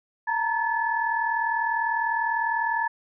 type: tone cluster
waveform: sine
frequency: 903 / 943 / 1727 Hz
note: A5 / A#5 / A6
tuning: +45 / +20 / -33 cents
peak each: -27 dBFS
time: 0.27-2.88 s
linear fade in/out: 10 ms
effects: none